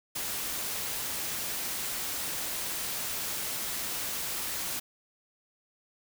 white noise, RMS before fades -34 dBFS, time 0.15-4.8 s, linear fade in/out 10 ms, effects none

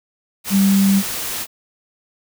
sine tone in noise, 196 Hz, G3, in tune, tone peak -11 dBFS, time 0.5-1.03 s, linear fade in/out 50 ms, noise white, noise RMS -25 dBFS, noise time 0.44-1.47 s, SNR +11 dB, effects none

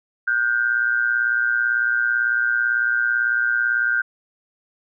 sine tone pair together, 1439 / 1557 Hz, F#6 / G6, -49 / -12 cents, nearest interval minor second, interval 137 cents, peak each -20 dBFS, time 0.27-4.02 s, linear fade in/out 10 ms, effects none

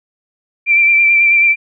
sine tone with vibrato, 2353 Hz, D7, 3 cents sharp, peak -7 dBFS, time 0.66-1.56 s, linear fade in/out 50 ms, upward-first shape sine, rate 9.2 Hz, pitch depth 26 cents each way, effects none

